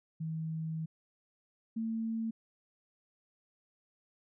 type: tone pair in turn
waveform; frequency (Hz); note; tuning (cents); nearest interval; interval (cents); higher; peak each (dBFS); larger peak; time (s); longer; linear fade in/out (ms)
sine; 160 / 224.8; D#3 / A3; +49 / +37; tritone; 588; second; -34 / -32; second; 0.2-0.86 / 1.76-2.31; first; 10
effects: none